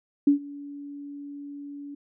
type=tone with ADSR envelope; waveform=sine; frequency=285.6 Hz; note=D4; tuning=48 cents flat; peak=-13 dBFS; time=0.27-1.95 s; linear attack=5 ms; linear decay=110 ms; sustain=-23 dB; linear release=8 ms; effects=none